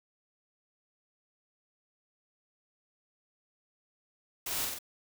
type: noise with echo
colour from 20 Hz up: white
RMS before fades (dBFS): -36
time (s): 4.46-4.65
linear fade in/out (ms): 5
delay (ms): 46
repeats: 3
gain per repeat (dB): -2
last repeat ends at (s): 4.788
effects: none